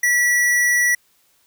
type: tone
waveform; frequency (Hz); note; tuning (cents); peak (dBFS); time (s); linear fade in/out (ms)
square; 1946; B6; -26; -15; 0.03-0.95; 5
effects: white hiss -60 dBFS RMS until 1.46 s